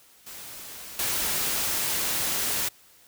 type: noise with level steps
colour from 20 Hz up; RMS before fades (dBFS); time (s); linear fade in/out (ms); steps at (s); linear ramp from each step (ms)
white; -41 / -27; 0.26-2.69; 10; 0.99; 2
effects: white hiss -56 dBFS RMS until 3.07 s